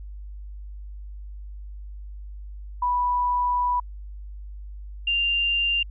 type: tone pair in turn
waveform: sine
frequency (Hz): 984 / 2789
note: B5 / F7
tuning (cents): -7 / -3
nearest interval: octave + tritone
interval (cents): 1804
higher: second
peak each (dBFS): -20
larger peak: neither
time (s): 2.82-3.8 / 5.07-5.83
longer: first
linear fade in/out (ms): 5
effects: added 50 Hz sine -35 dBFS peak until 5.9 s